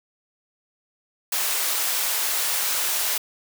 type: high-pass noise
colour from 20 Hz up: white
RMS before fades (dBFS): -24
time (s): 1.32-3.18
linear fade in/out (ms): 5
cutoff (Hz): 570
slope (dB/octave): 12
effects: none